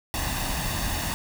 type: noise with comb filter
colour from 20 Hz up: pink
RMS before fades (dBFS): -28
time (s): 0.14-1.14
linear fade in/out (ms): 0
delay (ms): 1.1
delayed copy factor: +0.6
effects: none